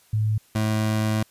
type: tone pair in turn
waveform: sine / 25% pulse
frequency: 107.8 / 108.49 Hz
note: A2 / A2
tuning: -35 / -24 cents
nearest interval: unison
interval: 11 cents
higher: second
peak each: -19 / -17 dBFS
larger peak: second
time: 0.13-0.38 / 0.55-1.23 s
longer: second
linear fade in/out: 5 ms
effects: white hiss -58 dBFS RMS until 1.3 s + resampled to 32000 Hz